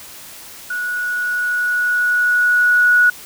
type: tone with level ramp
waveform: sine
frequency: 1464 Hz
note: F#6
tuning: 19 cents flat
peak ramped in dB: -20 to -8 dBFS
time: 0.7-3.1 s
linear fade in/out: 5 ms
effects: white hiss -37 dBFS RMS until 3.25 s